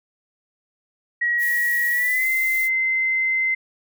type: tone with pitch glide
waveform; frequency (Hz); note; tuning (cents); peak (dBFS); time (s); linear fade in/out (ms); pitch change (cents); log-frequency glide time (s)
sine; 1908 to 2069; A#6 to C7; +40 to -20; -18; 1.21-3.55; 10; +140; 1.91-2.28
type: noise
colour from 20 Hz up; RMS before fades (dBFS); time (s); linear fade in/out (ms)
violet; -32; 1.38-2.7; 50
effects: none